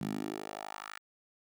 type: tone with high-pass filter sweep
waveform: 10% pulse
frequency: 51.91 Hz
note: G#1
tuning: in tune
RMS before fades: -40 dBFS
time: 0.01-0.99 s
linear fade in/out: 5 ms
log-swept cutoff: 170 to 1600 Hz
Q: 2.4
effects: none